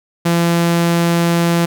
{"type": "tone", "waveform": "sawtooth", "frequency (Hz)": 170, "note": "F3", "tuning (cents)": -46, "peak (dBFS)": -8, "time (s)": [0.25, 1.66], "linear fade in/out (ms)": 10, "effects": []}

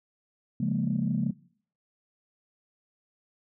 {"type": "chord", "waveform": "sine", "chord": "Bb minor seventh", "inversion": "first", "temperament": "equal", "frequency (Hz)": [138.59, 174.61, 207.7, 233.1], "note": ["Db3", "F3", "Ab3", "Bb3"], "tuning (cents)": [0, 0, 0, 0], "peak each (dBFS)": [-30, -30, -29, -30], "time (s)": [0.6, 1.31], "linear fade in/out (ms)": 5, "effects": ["noise-tail reverb RT60 0.5 s tail -19 dB re dry", "tanh soft clip ceiling -16 dBFS"]}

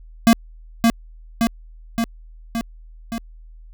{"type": "tone with echo", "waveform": "square", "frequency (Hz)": 230, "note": "A#3", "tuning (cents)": -23, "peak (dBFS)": -9, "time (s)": [0.27, 0.33], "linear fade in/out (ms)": 0, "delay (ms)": 570, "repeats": 5, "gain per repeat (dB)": -3, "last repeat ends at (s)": 3.18, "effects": ["added 40 Hz sine -39 dBFS peak until 3.73 s"]}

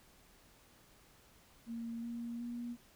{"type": "tone with pitch steps", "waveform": "sine", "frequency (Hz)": [231.2, 235, 238.8], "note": ["A#3", "A#3", "A#3"], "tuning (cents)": [-14, 14, 42], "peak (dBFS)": -39, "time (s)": [1.66, 2.77], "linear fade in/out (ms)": 50, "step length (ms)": 370, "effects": ["pink hiss -64 dBFS RMS until 2.95 s"]}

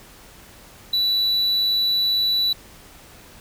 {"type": "tone", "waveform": "triangle", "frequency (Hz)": 3951, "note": "B7", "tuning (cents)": 0, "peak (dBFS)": -16, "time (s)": [0.93, 2.53], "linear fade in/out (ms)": 5, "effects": ["pink hiss -46 dBFS RMS until 3.4 s"]}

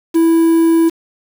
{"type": "tone with quantisation", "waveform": "triangle", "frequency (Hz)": 329.6, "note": "E4", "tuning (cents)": 0, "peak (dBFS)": -6, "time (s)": [0.14, 0.9], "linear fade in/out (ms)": 20, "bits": 5, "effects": []}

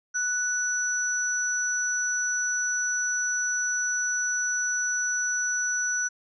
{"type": "tone pair together", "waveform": "sine", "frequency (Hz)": [1480, 5920], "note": ["F#6", "F#8"], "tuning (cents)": [0, 0], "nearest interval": "2 octaves", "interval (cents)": 2400, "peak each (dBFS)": -27, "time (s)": [0.14, 6.09], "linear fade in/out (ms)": 20, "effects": []}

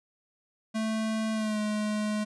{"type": "tone with pitch glide", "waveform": "square", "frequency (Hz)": [220, 211.8], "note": ["A3", "G#3"], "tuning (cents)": [0, 34], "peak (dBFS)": -28, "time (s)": [0.74, 2.25], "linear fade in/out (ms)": 20, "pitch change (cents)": -66, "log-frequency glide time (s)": [1.33, 1.59], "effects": ["resampled to 24000 Hz"]}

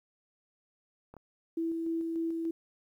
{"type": "clicks", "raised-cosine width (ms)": 1, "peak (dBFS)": -35, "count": 2, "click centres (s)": [1.14, 1.167]}
{"type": "tone with tremolo", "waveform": "sine", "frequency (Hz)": 329.6, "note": "E4", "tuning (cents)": 0, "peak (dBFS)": -29, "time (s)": [1.57, 2.51], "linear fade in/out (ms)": 5, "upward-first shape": "square", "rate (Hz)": 3.4, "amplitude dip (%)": 25}
{"effects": ["11-bit"]}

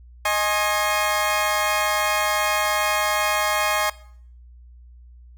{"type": "chord", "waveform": "20% pulse", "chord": "Ab major", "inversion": "second", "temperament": "equal with one note detuned", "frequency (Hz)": [622.3, 830.6, 1072.2], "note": ["Eb5", "Ab5", "C6"], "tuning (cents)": [0, 0, 42], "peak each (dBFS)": -19, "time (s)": [0.25, 3.9], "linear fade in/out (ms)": 5, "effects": ["noise-tail reverb RT60 0.6 s tail -20 dB re dry", "added 60 Hz sine -43 dBFS peak until 5.37 s"]}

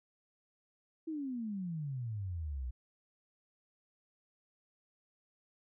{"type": "exponential sweep", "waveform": "sine", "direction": "down", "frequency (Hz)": [329.6, 59.4], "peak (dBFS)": -36, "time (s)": [1.07, 2.71], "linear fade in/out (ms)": 10, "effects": []}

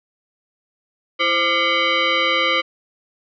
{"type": "tone with frequency modulation", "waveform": "sine", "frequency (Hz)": 523.3, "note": "C5", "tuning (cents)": 0, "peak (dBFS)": -15, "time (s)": [1.19, 2.62], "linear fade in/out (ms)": 20, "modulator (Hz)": 858, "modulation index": 3.4, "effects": []}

